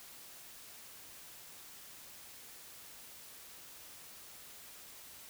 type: silence
effects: white hiss -53 dBFS RMS until 5.29 s